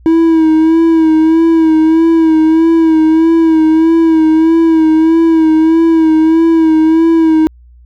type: tone with vibrato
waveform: triangle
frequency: 322.5 Hz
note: E4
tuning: 38 cents flat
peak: -3 dBFS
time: 0.06-7.47 s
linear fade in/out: 0 ms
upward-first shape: sine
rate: 1.6 Hz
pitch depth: 41 cents each way
effects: added 60 Hz sine -37 dBFS peak until 7.85 s